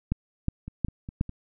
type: two click trains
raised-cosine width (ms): 5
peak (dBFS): -12 / -24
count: 4 / 4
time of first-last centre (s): 0.12-1.211 / 0.68-1.293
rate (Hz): 2.75 / 4.89
effects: none